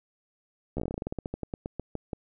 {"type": "slowing click train", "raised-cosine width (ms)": 2, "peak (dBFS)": -19, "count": 22, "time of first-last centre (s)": [0.77, 2.132], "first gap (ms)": 13, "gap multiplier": 1.14, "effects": []}